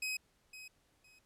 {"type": "tone with echo", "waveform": "sawtooth", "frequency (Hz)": 2532, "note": "D#7", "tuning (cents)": 30, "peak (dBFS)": -32, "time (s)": [0.02, 0.17], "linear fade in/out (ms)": 5, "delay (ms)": 510, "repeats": 2, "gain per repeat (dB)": -13, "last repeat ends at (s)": 1.19, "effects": ["pink hiss -73 dBFS RMS until 1.25 s", "low-pass 12000 Hz 12 dB/octave"]}